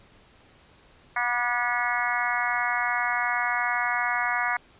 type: harmonic tone with a mistuned harmonic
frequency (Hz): 242.7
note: B3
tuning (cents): -30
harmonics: 3 / 4 / 5 / 6 / 7 / 8 / 9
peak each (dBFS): -31 / -31 / -31 / -31 / -31 / -31 / -31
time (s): 1.16-4.57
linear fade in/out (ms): 5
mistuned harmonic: 5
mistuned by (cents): -25
effects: pink hiss -56 dBFS RMS until 4.79 s + resampled to 8000 Hz